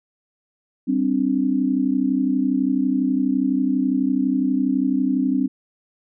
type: chord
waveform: sine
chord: G suspended fourth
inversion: none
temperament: equal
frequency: 196 / 261.6 / 293.7 Hz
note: G3 / C4 / D4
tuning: 0 / 0 / 0 cents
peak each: -25 / -19 / -23 dBFS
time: 0.87-5.48 s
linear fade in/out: 20 ms
effects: none